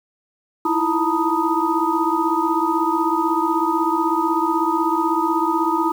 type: tone cluster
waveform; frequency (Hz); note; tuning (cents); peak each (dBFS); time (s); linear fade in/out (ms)
sine; 321 / 337.1 / 897 / 963 / 1246; E4 / E4 / A5 / B5 / D#6; -46 / +39 / +33 / -44 / +2; -23; 0.65-5.92; 5
effects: 7-bit